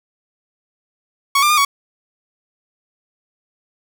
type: tone with pitch steps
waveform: sawtooth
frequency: 1113 / 1192 / 1214 / 1122 Hz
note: C#6 / D6 / D#6 / C#6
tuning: +7 / +25 / -43 / +21 cents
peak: -8 dBFS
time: 1.35-1.65 s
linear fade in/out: 5 ms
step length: 75 ms
effects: none